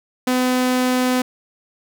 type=tone; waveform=sawtooth; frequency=252.9 Hz; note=B3; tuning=41 cents sharp; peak=-12 dBFS; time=0.27-1.22 s; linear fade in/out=5 ms; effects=none